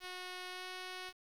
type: tone with pitch glide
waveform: 5% pulse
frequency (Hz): 365.1 to 368.5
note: F#4 to F#4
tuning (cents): -23 to -7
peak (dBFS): -32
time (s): 0-1.13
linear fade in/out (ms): 50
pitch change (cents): +16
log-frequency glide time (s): 0.5-0.66
effects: low-pass 9000 Hz 12 dB/octave + 10-bit